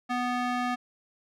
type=tone with band-pass filter; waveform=square; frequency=246.9 Hz; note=B3; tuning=in tune; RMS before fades=-29 dBFS; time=0.09-0.76 s; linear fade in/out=20 ms; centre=1200 Hz; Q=0.79; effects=none